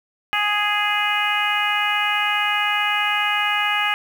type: harmonic tone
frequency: 415.3 Hz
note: G#4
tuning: in tune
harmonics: 2 / 3 / 4 / 5 / 6 / 7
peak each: -25 / -25 / -25 / -25 / -25 / -25 dBFS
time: 0.33-3.94 s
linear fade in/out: 0 ms
effects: 7-bit